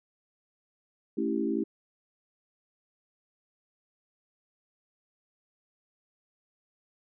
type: chord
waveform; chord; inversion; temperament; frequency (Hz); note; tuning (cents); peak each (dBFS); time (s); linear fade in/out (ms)
sine; A dominant seventh; none; equal; 220 / 277.2 / 329.6 / 392; A3 / C#4 / E4 / G4; 0 / 0 / 0 / 0; -32 / -32 / -31 / -33; 1.17-1.64; 10
effects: none